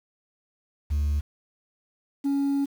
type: tone pair in turn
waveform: sine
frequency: 73.42 / 279.3 Hz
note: D2 / C#4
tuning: 0 / +13 cents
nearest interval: octave + major seventh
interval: 2313 cents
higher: second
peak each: -19 dBFS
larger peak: neither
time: 0.9-1.21 / 2.24-2.66 s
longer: second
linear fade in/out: 20 ms
effects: tanh soft clip ceiling -21 dBFS + 8-bit